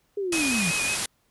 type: linear sweep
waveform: sine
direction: down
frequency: 415.3 to 157 Hz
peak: -25 dBFS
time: 0.17-0.71 s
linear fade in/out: 5 ms
type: tone with vibrato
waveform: sine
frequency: 2500 Hz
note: D#7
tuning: 8 cents sharp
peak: -26 dBFS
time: 0.32-0.96 s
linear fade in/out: 20 ms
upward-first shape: square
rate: 5.3 Hz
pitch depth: 29 cents each way
type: low-pass noise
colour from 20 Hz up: white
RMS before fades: -29 dBFS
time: 0.32-1.06 s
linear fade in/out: 5 ms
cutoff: 11000 Hz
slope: 96 dB/octave
effects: pink hiss -68 dBFS RMS until 1.3 s